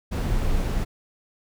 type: noise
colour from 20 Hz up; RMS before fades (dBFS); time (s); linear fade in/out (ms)
brown; -23; 0.11-0.85; 20
effects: none